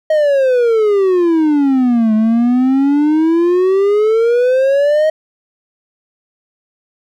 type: exponential two-way sweep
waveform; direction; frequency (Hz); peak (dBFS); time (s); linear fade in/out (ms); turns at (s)
triangle; down then up; 632 to 214.5 to 632; -7; 0.1-5.1; 5; 2.14
effects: none